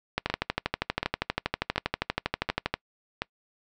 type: two click trains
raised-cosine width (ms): 0.3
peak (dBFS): -9 / -11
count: 33 / 5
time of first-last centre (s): 0.18-2.74 / 0.3-3.22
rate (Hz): 12.5 / 1.37
effects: noise-tail reverb RT60 0.1 s tail -25 dB re dry